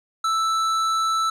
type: tone with hard clipping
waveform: sine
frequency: 1320 Hz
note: E6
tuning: 2 cents sharp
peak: -21 dBFS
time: 0.24-1.3 s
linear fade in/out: 5 ms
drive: 11 dB
effects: none